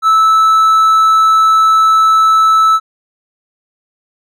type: tone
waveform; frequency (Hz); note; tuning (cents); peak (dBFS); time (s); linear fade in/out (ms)
triangle; 1310; E6; -11; -4; 0.02-2.8; 50
effects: none